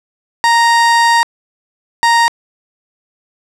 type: tone bursts at uneven times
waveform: 30% pulse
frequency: 932.3 Hz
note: A#5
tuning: in tune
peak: -5 dBFS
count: 2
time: 0.44-1.23 / 2.03-2.28 s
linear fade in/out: 0 ms
effects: low-pass 8000 Hz 12 dB/octave